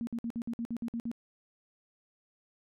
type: tone bursts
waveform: sine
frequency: 233.1 Hz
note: A#3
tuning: in tune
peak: -32 dBFS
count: 10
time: 0.01-1.115 s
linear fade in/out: 0 ms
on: 61 ms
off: 55 ms
effects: none